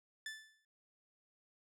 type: tone with exponential decay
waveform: sawtooth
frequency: 1753 Hz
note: A6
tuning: 7 cents flat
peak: -36 dBFS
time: 0.26-0.65 s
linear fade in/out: 2 ms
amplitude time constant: 83 ms
effects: low-pass 9000 Hz 12 dB/octave